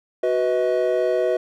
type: chord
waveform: triangle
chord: B major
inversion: second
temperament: equal with one note detuned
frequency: 370 / 493.9 / 634.6 Hz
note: F#4 / B4 / D#5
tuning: 0 / 0 / +34 cents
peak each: -21 / -20 / -20 dBFS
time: 0.23-1.37 s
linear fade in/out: 5 ms
effects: none